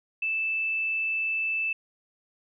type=tone; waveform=sine; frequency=2637 Hz; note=E7; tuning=in tune; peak=-25 dBFS; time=0.22-1.73 s; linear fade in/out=5 ms; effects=none